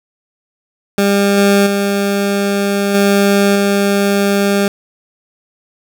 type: tone with level steps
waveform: 20% pulse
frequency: 200.1 Hz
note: G3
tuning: 36 cents sharp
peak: -5 / -3 / -8 / -4 / -6 dBFS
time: 0.98-4.68 s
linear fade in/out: 2 ms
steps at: 1.37 / 1.66 / 2.94 / 3.55 s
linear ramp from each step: 10 ms
effects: none